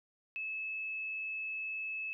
sine tone, 2601 Hz, E7, 24 cents flat, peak -36 dBFS, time 0.36-2.13 s, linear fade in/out 0 ms, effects none

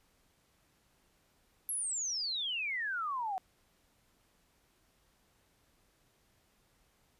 sine exponential sweep, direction down, 11430 to 733 Hz, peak -33 dBFS, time 1.69-3.38 s, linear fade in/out 0 ms, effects pink hiss -71 dBFS RMS until 7.19 s + resampled to 32000 Hz

